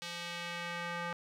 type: tone with band-pass filter sweep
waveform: square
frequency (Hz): 172.5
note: F3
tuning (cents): -21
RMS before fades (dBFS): -40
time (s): 0.02-1.13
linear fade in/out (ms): 0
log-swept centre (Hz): 3900 to 1400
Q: 1.1
effects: none